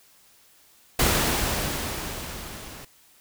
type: noise with level ramp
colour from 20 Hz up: pink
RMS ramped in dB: -20 to -42 dBFS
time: 0.99-2.85 s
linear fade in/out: 5 ms
effects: white hiss -57 dBFS RMS until 3.2 s